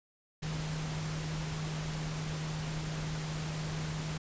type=tone in noise; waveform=sine; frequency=155.56 Hz; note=D#3; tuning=in tune; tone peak=-35 dBFS; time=0.42-4.18 s; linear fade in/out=10 ms; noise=pink; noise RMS=-41 dBFS; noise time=0.42-4.18 s; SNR=+3 dB; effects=resampled to 16000 Hz